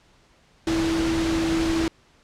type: tone in noise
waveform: sine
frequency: 327.6 Hz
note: E4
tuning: 11 cents flat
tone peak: -21 dBFS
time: 0.67-1.88 s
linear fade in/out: 2 ms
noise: pink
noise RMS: -28 dBFS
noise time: 0.67-1.88 s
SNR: +4 dB
effects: pink hiss -58 dBFS RMS until 2.23 s + low-pass 6000 Hz 12 dB/octave